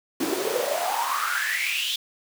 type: noise with high-pass filter sweep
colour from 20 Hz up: pink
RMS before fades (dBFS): -26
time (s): 0.2-1.96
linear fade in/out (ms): 5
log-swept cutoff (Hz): 290 to 3500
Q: 8.7
effects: none